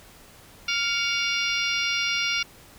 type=harmonic tone with a mistuned harmonic; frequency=698.5 Hz; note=F5; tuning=in tune; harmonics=2 / 3 / 4 / 5 / 6 / 7 / 8; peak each=-31 / -28 / -28 / -33 / -35 / -34 / -32 dBFS; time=0.68-2.43 s; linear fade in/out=5 ms; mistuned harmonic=3; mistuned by=+120 cents; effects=pink hiss -50 dBFS RMS until 2.78 s